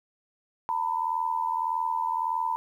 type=tone pair together; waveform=sine; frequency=908.3 / 990 Hz; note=A#5 / B5; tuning=-45 / +4 cents; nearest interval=minor second; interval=149 cents; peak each=-28 dBFS; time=0.69-2.56 s; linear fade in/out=0 ms; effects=10-bit